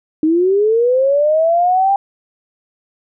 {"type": "linear sweep", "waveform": "sine", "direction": "up", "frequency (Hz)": [304.9, 801], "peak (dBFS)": -10, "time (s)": [0.23, 1.96], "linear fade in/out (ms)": 2, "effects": []}